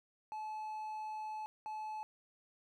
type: tone bursts at uneven times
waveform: triangle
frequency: 862 Hz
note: A5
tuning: 36 cents flat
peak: -38 dBFS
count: 2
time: 0.32-1.46 / 1.66-2.03 s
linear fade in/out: 0 ms
effects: none